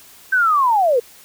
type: linear sweep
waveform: sine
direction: down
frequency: 1568 to 451.6 Hz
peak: -12 dBFS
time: 0.32-1 s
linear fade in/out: 10 ms
effects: white hiss -45 dBFS RMS until 1.24 s